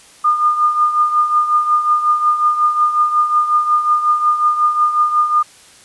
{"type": "tone with tremolo", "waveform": "sine", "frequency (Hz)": 1215, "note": "D#6", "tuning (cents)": -42, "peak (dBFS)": -8, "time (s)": [0.24, 5.43], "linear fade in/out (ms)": 10, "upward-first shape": "triangle", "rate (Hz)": 5.5, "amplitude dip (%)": 70, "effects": ["white hiss -44 dBFS RMS until 5.84 s", "resampled to 24000 Hz"]}